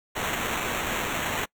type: noise with sample-and-hold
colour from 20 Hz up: blue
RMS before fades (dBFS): -29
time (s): 0.15-1.46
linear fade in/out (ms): 20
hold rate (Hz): 4900
effects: noise-tail reverb RT60 0.1 s tail -25 dB re dry